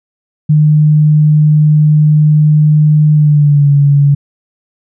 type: tone with pitch glide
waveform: sine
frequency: 151.8 to 142.45 Hz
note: D#3 to C#3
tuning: -42 to +48 cents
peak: -4 dBFS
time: 0.49-4.15 s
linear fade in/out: 10 ms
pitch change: -110 cents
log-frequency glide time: 3.13-3.7 s
effects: none